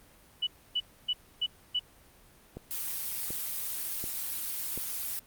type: tone bursts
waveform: sine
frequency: 2960 Hz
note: F#7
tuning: in tune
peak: -26 dBFS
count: 5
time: 0.42-1.795 s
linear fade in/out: 10 ms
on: 51 ms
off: 280 ms
type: click train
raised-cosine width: 2 ms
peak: -26 dBFS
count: 4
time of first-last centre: 2.57-4.776 s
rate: 1.36 Hz
type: noise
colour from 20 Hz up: blue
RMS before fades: -35 dBFS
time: 2.71-5.19 s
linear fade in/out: 0 ms
effects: pink hiss -58 dBFS RMS until 5.26 s + Opus 32 kbps